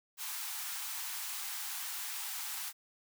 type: high-pass noise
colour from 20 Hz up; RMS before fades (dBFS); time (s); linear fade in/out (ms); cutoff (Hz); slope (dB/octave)
white; -40; 0.17-2.73; 50; 750; 96
effects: none